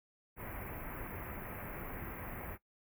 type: band-stop noise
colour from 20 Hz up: pink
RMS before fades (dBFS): -44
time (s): 0.36-2.58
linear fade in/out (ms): 50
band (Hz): 2400 to 12000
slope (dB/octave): 48
effects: noise-tail reverb RT60 0.1 s tail -17 dB re dry